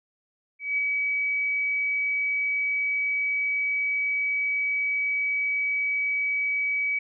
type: tone with ADSR envelope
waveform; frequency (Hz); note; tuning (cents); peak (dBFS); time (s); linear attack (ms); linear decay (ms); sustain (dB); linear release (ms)
sine; 2277; C#7; +46; -21; 0.59-6.99; 190; 8; -2; 7
effects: none